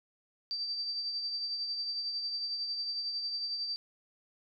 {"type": "tone with tremolo", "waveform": "sine", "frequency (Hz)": 4660, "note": "D8", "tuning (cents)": -14, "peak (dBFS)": -31, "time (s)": [0.51, 3.76], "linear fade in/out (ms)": 0, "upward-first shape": "triangle", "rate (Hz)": 11, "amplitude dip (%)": 45, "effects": []}